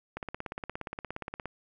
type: click train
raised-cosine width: 0.5 ms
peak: -21 dBFS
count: 23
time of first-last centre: 0.17-1.457 s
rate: 17.1 Hz
effects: none